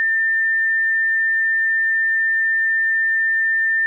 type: tone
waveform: sine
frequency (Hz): 1796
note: A6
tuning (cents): +35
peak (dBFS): -15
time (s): 0-3.86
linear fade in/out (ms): 0
effects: none